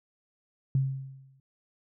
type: tone with exponential decay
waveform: sine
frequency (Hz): 134.3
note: C3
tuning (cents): +46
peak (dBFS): -20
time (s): 0.75-1.4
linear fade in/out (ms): 2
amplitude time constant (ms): 140
effects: none

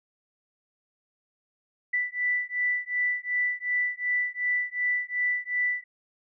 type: beating tone pair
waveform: sine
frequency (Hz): 1976 / 1978.7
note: B6 / B6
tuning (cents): 0 / +3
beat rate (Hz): 2.7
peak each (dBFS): -28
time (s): 1.93-5.84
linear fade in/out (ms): 10
effects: none

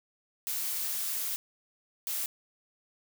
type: noise bursts at uneven times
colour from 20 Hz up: blue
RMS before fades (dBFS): -33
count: 2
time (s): 0.47-1.36 / 2.07-2.26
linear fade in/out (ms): 0
effects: none

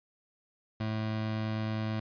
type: tone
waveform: 25% pulse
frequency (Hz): 109.2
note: A2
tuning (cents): -13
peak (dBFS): -27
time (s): 0.8-2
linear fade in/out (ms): 5
effects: resampled to 11025 Hz

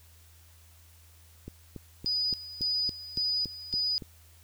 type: click train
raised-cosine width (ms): 3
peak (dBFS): -27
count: 10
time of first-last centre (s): 1.48-4.022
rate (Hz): 3.54
type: tone with tremolo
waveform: sine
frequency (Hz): 4956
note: D#8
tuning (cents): -8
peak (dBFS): -26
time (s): 2.06-3.98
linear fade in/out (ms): 0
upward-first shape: square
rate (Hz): 1.8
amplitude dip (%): 80
effects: added 82 Hz sine -55 dBFS peak until 4.43 s + white hiss -60 dBFS RMS until 4.43 s

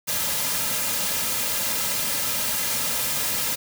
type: noise with comb filter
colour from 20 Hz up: white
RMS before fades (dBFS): -25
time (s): 0.07-3.56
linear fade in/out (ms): 20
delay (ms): 2.7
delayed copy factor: -0.6
effects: none

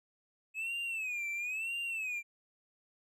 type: tone with vibrato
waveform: triangle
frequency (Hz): 2555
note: D#7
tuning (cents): +45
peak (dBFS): -33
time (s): 0.54-2.23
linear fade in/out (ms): 50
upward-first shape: sine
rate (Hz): 1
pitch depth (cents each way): 150
effects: none

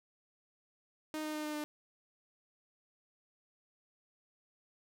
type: tone with pitch steps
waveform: sawtooth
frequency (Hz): 309.2 / 306.9 / 304.6 / 302.3 / 300.1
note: D#4 / D#4 / D#4 / D#4 / D4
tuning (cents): -11 / -24 / -37 / -50 / +38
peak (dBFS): -33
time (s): 1.14-1.64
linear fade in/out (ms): 0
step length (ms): 100
effects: none

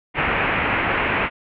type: low-pass noise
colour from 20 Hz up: white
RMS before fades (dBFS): -21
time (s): 0.14-1.3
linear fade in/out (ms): 50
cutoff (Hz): 2600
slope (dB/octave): 48
effects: none

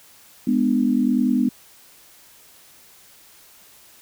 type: chord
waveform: sine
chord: G# diminished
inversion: none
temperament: just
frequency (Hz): 207.7 / 249.2 / 299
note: G#3 / B3 / D4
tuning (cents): 0 / +16 / +31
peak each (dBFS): -22 / -18 / -24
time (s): 0.47-1.49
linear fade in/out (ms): 5
effects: white hiss -50 dBFS RMS until 4.01 s

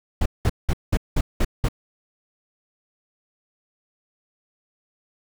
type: noise bursts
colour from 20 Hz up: brown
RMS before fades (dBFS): -18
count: 7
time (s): 0.21-1.686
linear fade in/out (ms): 5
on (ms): 48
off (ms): 190
effects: none

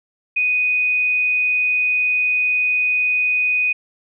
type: tone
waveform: sine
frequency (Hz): 2489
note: D#7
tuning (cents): 0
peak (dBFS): -15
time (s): 0.36-3.73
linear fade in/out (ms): 10
effects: none

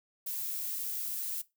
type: noise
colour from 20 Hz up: violet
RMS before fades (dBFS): -36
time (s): 0.26-1.42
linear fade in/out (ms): 10
effects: noise-tail reverb RT60 0.2 s tail -18 dB re dry

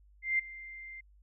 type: tone with ADSR envelope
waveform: sine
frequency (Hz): 2093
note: C7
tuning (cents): 0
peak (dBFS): -24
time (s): 0.22-1.01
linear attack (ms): 170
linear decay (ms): 8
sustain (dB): -19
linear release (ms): 10
effects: added 50 Hz sine -58 dBFS peak until 1.22 s

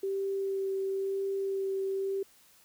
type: tone with vibrato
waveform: sine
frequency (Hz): 389.1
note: G4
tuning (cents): -13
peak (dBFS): -29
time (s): 0.03-2.23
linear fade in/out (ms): 5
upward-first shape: sine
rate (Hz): 0.99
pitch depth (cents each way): 11
effects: white hiss -61 dBFS RMS until 2.64 s

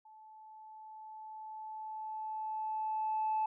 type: tone with level ramp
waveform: sine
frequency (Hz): 869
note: A5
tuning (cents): -22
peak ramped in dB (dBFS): -54 to -28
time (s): 0.05-3.46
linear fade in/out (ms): 5
effects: tanh soft clip ceiling -26 dBFS

